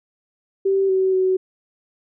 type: tone with pitch steps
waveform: sine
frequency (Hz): 388.5 / 378.7 / 374.5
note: G4 / F#4 / F#4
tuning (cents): -16 / +40 / +21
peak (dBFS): -15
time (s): 0.65-1.37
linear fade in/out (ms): 10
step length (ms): 240
effects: none